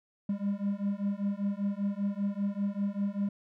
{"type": "beating tone pair", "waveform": "triangle", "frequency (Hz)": [198.4, 203.5], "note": ["G3", "G#3"], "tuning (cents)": [21, -35], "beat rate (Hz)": 5.1, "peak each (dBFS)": -30, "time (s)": [0.29, 3.29], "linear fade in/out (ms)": 5, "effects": []}